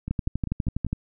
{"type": "two click trains", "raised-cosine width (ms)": 5, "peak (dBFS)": [-18, -13], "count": [5, 11], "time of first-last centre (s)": [[0.08, 0.866], [0.11, 0.93]], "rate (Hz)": [5.09, 12.2], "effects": []}